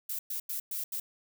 violet noise bursts at uneven times, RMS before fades -35 dBFS, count 5, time 0.09-0.19 / 0.3-0.4 / 0.49-0.6 / 0.71-0.84 / 0.92-1 s, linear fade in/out 5 ms, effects none

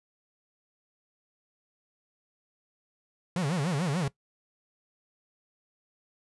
45% pulse tone with vibrato, 160 Hz, D#3, 49 cents sharp, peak -26 dBFS, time 3.36-4.08 s, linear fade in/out 2 ms, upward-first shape sine, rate 6.8 Hz, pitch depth 280 cents each way, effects noise-tail reverb RT60 0.1 s tail -19 dB re dry + resampled to 24000 Hz

